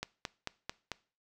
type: click train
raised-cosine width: 0.2 ms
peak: -18 dBFS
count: 5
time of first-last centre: 0.03-0.917 s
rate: 4.51 Hz
effects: noise-tail reverb RT60 0.4 s tail -21 dB re dry